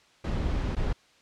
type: noise with dropouts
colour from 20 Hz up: brown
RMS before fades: -28 dBFS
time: 0.24-0.93 s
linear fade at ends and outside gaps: 5 ms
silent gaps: 0.752-0.765 s
effects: white hiss -60 dBFS RMS until 1.21 s + low-pass 5000 Hz 12 dB/octave